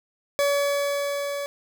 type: tone with level ramp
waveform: 40% pulse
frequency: 568 Hz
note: C#5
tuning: 42 cents sharp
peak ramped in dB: -18 to -27 dBFS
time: 0.39-1.46 s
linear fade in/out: 0 ms
effects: none